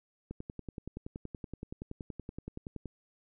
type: click train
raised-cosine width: 3 ms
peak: -27 dBFS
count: 28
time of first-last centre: 0.31-2.857 s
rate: 10.6 Hz
effects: none